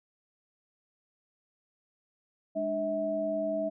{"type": "tone cluster", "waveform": "sine", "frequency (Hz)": [206.2, 297, 647], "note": ["G#3", "D4", "E5"], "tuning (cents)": [-12, 20, -32], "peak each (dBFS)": [-38, -36, -29], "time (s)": [2.55, 3.7], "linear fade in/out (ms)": 20, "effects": []}